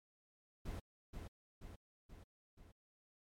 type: noise with echo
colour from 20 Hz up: brown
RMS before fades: -44 dBFS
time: 0.65-0.8 s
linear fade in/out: 10 ms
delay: 480 ms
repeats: 4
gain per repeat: -4 dB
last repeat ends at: 2.72 s
effects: MP3 64 kbps